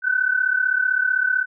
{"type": "tone pair together", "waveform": "sine", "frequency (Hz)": [1491.3, 1527], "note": ["F#6", "G6"], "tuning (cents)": [13, -46], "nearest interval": "unison", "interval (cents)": 41, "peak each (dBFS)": -20, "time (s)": [0.02, 1.46], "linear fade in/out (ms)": 50, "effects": []}